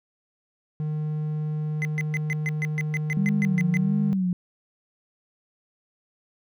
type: tone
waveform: triangle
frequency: 152.8 Hz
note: D#3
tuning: 31 cents flat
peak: -23 dBFS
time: 0.8-4.13 s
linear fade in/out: 0 ms
type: tone bursts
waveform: triangle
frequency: 2043 Hz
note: C7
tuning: 42 cents flat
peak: -24 dBFS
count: 13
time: 1.82-3.77 s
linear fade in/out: 0 ms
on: 30 ms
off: 130 ms
type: tone with vibrato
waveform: sine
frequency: 190.8 Hz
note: G3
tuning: 47 cents flat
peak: -21 dBFS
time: 3.17-4.33 s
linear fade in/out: 2 ms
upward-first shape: sine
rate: 1.5 Hz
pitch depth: 120 cents each way
effects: none